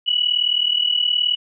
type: tone pair together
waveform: sine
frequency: 2921 / 2960 Hz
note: F#7 / F#7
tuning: -23 / 0 cents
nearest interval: unison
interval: 23 cents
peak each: -19 dBFS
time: 0.06-1.36 s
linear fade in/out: 20 ms
effects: none